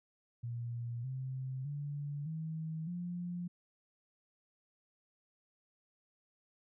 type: tone with pitch steps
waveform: sine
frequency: 118.7 / 130.95 / 144.46 / 159.36 / 175.81 Hz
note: A#2 / C3 / D3 / D#3 / F3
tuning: +32 / +2 / -28 / +42 / +12 cents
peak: -37 dBFS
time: 0.43-3.48 s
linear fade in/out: 10 ms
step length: 610 ms
effects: none